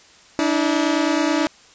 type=tone pair together; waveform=sawtooth; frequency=291.8 / 321.1 Hz; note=D4 / E4; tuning=-11 / -45 cents; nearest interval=major second; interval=166 cents; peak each=-16 dBFS; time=0.39-1.47 s; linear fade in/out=0 ms; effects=white hiss -49 dBFS RMS until 1.74 s + resampled to 16000 Hz